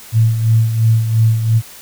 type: tone with tremolo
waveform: sine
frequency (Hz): 112.4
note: A2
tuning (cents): +37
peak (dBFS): -7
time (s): 0.12-1.62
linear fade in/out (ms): 50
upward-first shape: sine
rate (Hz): 2.9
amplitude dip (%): 60
effects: white hiss -37 dBFS RMS until 1.81 s